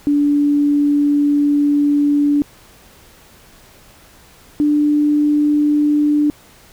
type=tone pair in turn; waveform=sine; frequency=289.8 / 295.9 Hz; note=D4 / D4; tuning=-23 / +13 cents; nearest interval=unison; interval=36 cents; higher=second; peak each=-11 dBFS; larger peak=neither; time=0.07-2.42 / 4.6-6.3 s; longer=first; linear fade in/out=0 ms; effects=pink hiss -46 dBFS RMS until 6.72 s